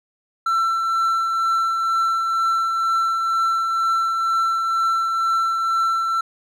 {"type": "tone with tremolo", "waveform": "triangle", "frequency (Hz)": 1342, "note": "E6", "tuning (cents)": 31, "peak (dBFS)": -14, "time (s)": [0.46, 6.21], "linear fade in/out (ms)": 5, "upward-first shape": "triangle", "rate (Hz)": 2.1, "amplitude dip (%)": 35, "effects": []}